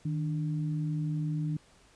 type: tone pair together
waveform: sine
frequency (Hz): 155.5 / 293.5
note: D#3 / D4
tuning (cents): -1 / -1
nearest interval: major seventh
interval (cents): 1100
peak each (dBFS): -29 / -38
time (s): 0.05-1.57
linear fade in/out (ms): 5
effects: pink hiss -61 dBFS RMS until 1.95 s + resampled to 22050 Hz